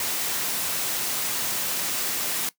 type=high-pass noise; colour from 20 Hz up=white; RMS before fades=-27 dBFS; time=0-2.49 s; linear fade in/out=2 ms; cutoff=120 Hz; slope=12 dB/octave; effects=noise-tail reverb RT60 0.1 s tail -18 dB re dry